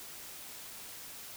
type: silence
effects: white hiss -47 dBFS RMS until 1.36 s